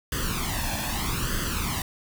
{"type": "noise with flanger", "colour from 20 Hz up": "pink", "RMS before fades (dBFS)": -28, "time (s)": [0.12, 1.82], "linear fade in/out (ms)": 2, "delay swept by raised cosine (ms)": [0.63, 1.19], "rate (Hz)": 0.8, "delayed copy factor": 0.75, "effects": []}